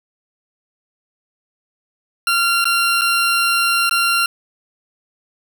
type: tone with dropouts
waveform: 20% pulse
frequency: 1380 Hz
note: F6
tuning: 21 cents flat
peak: -9 dBFS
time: 2.27-4.26 s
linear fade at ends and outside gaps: 2 ms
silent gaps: 2.643-2.654 / 3.012-3.017 / 3.895-3.91 s
effects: none